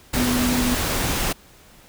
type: tone in noise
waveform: sine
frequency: 246.9 Hz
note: B3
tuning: in tune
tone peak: -20 dBFS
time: 0.16-0.75 s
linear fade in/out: 10 ms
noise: pink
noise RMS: -23 dBFS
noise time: 0.13-1.33 s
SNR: 0 dB
effects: pink hiss -50 dBFS RMS until 1.88 s